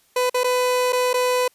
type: tone with dropouts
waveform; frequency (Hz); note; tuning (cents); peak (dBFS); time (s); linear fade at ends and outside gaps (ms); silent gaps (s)
30% pulse; 500; B4; +21; -15; 0.16-1.48; 5; 0.297-0.343 / 0.435-0.442 / 0.924-0.929 / 1.132-1.14
effects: white hiss -60 dBFS RMS until 1.54 s + resampled to 32000 Hz